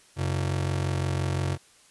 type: ring-modulated tone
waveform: 45% pulse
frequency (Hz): 114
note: A#2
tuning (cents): -38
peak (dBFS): -22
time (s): 0.16-1.58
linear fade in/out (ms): 50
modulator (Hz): 22.9
effects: white hiss -57 dBFS RMS until 1.9 s + resampled to 24000 Hz